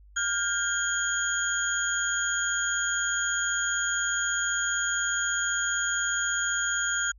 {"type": "tone cluster", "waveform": "sine", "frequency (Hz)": [1415, 1591, 3237, 6760], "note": ["F6", "G6", "G#7", "G#8"], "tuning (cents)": [22, 25, -45, 30], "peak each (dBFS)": [-29, -30, -35, -30], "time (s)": [0.16, 7.12], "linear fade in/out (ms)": 10, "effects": ["added 50 Hz sine -50 dBFS peak until 7.18 s"]}